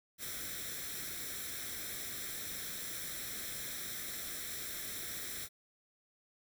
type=noise with comb filter; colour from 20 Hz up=white; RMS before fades=-42 dBFS; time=0.18-5.49 s; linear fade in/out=50 ms; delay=0.53 ms; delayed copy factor=+0.7; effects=none